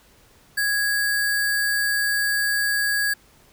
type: tone with sample-and-hold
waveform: sine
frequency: 1661.2 Hz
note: G#6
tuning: in tune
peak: -19 dBFS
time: 0.57-3.14 s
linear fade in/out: 10 ms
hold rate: 6300 Hz
effects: pink hiss -55 dBFS RMS until 3.52 s